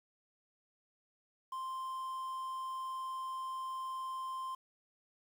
triangle tone with quantisation, 1046.5 Hz, C6, in tune, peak -36 dBFS, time 1.52-4.55 s, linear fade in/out 5 ms, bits 10, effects none

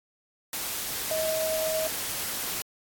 sine tone in noise, 634 Hz, D#5, 32 cents sharp, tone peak -26 dBFS, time 1.11-1.87 s, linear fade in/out 2 ms, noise white, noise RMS -32 dBFS, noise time 0.53-2.62 s, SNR +3 dB, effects AAC 64 kbps

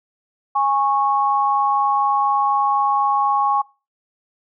sine tone pair together, 824.1 / 1100 Hz, G#5 / C#6, -14 / -14 cents, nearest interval perfect fourth, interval 500 cents, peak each -18 dBFS, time 0.55-3.62 s, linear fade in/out 10 ms, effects noise-tail reverb RT60 0.3 s tail -23 dB re dry

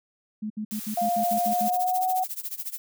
sine tone bursts, 213.7 Hz, G#3, 50 cents sharp, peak -28 dBFS, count 9, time 0.42-1.686 s, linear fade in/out 10 ms, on 82 ms, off 66 ms
blue noise, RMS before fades -37 dBFS, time 0.71-1.7 s, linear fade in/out 0 ms
sine tone with pitch glide, 701 to 742.7 Hz, F5 to F#5, +6 to +6 cents, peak -22 dBFS, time 0.97-2.24 s, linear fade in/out 5 ms, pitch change +100 cents, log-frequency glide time 1.35-2.05 s
violet noise with tremolo, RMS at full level -31 dBFS, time 1.23-2.78 s, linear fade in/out 0 ms, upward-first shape sine, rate 14 Hz, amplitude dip 90%
effects none

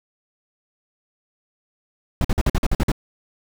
brown noise bursts, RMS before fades -17 dBFS, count 9, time 2.21-2.918 s, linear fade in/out 2 ms, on 36 ms, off 48 ms, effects none

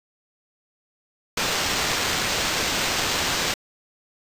violet noise with sample-and-hold, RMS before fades -24 dBFS, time 1.37-3.54 s, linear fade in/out 5 ms, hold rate 11025 Hz, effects resampled to 32000 Hz

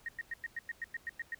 sine tone bursts, 1864.7 Hz, A#6, in tune, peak -35 dBFS, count 11, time 0.06-1.346 s, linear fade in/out 2 ms, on 26 ms, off 100 ms, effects pink hiss -63 dBFS RMS until 1.39 s

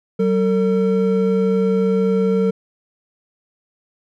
triangle tone pair together, 190 / 451.9 Hz, F#3 / A4, +46 / +46 cents, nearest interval octave + minor third, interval 1500 cents, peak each -15 dBFS, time 0.19-2.51 s, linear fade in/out 10 ms, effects none

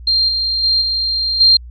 sine tone with level steps, 4186 Hz, C8, in tune, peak -11 / -15 / -11 / -15 / -6 dBFS, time 0.07-1.57 s, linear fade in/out 5 ms, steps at 0.28 / 0.63 / 0.81 / 1.4 s, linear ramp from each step 10 ms, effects added 60 Hz sine -31 dBFS peak until 1.7 s

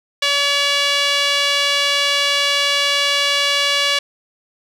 sawtooth tone with band-pass filter, 569 Hz, C#5, 45 cents sharp, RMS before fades -17 dBFS, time 0.22-3.99 s, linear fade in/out 5 ms, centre 3300 Hz, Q 1.7, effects none

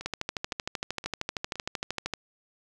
two click trains, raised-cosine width 0.2 ms, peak -22 / -13 dBFS, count 4 / 28, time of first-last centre 0.01-1.556 / 0.06-2.137 s, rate 1.94 / 13 Hz, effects none

